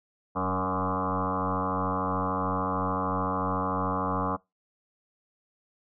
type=tone with frequency modulation; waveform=sine; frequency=653 Hz; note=E5; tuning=17 cents flat; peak=-25 dBFS; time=0.35-4.37 s; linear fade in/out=20 ms; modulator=93.5 Hz; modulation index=6.2; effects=noise-tail reverb RT60 0.2 s tail -22 dB re dry